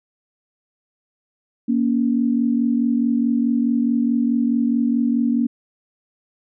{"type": "tone pair together", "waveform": "sine", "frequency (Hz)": [236, 280.7], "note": ["A#3", "C#4"], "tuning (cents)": [22, 22], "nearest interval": "minor third", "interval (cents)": 300, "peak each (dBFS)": [-17, -21], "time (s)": [1.68, 5.47], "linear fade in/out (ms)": 10, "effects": []}